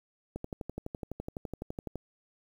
click train, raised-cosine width 2 ms, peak -23 dBFS, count 20, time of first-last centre 0.36-1.957 s, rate 11.9 Hz, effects 9-bit

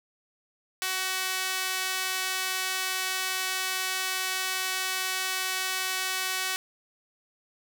sawtooth tone with high-pass filter, 375.2 Hz, F#4, 24 cents sharp, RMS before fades -30 dBFS, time 0.82-6.56 s, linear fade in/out 0 ms, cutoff 1700 Hz, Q 0.66, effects none

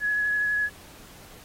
sine tone with vibrato, 1687 Hz, G#6, 27 cents sharp, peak -22 dBFS, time 0-0.7 s, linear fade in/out 50 ms, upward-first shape sine, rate 12 Hz, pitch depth 13 cents each way, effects pink hiss -49 dBFS RMS until 1.44 s + AAC 48 kbps

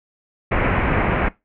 pink low-pass noise, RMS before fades -19 dBFS, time 0.51-1.29 s, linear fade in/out 10 ms, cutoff 2500 Hz, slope 48 dB/octave, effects noise-tail reverb RT60 0.2 s tail -20 dB re dry

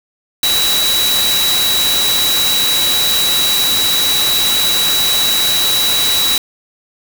sine tone in noise, 3909 Hz, B7, 19 cents flat, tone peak -13 dBFS, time 0.43-6.38 s, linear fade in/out 2 ms, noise white, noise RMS -17 dBFS, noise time 0.43-6.38 s, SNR +1 dB, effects none

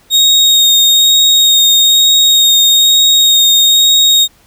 35% pulse tone with vibrato, 3729 Hz, A#7, in tune, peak -4 dBFS, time 0.1-4.28 s, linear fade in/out 50 ms, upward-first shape sine, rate 1.1 Hz, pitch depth 13 cents each way, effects pink hiss -48 dBFS RMS until 4.46 s

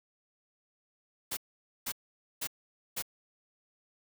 white noise bursts, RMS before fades -35 dBFS, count 4, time 1.31-3.024 s, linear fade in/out 10 ms, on 61 ms, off 490 ms, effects none

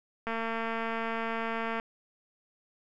click train, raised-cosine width 0.5 ms, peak -19 dBFS, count 348, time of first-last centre 0.27-1.799 s, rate 227 Hz, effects none

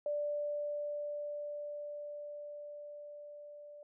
sine tone with level ramp, 587.3 Hz, D5, in tune, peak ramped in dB -32 to -49 dBFS, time 0.06-3.83 s, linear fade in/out 2 ms, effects none

